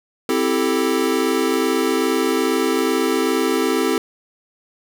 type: chord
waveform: square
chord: A minor seventh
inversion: first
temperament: equal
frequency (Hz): 261.6 / 329.6 / 392 / 440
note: C4 / E4 / G4 / A4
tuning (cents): 0 / 0 / 0 / 0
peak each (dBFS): -23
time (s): 0.29-3.98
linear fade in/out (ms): 2
effects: none